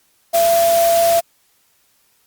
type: tone in noise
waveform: sine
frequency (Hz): 676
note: E5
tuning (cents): +43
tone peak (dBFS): -11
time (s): 0.33-1.21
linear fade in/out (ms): 20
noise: white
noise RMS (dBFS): -23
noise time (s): 0.33-1.21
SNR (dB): +9
effects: white hiss -59 dBFS RMS until 2.26 s + Opus 48 kbps